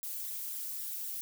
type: noise with flanger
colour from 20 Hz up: violet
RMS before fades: -39 dBFS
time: 0.03-1.21 s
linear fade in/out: 0 ms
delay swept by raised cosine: 0.52 to 3.22 ms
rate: 3.9 Hz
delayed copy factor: +1
effects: none